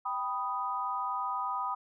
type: chord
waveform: sine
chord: G augmented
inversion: none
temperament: equal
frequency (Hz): 784 / 987.8 / 1244.5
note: G5 / B5 / D#6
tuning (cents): 0 / 0 / 0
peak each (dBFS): -38 / -34 / -34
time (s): 0.05-1.75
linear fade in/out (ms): 10
effects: none